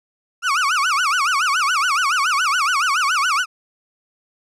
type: tone with vibrato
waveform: 35% pulse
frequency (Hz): 1284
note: E6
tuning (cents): -46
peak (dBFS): -14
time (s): 0.42-3.46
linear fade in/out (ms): 50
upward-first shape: sine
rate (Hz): 7.1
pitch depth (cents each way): 280
effects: low-pass 8000 Hz 12 dB/octave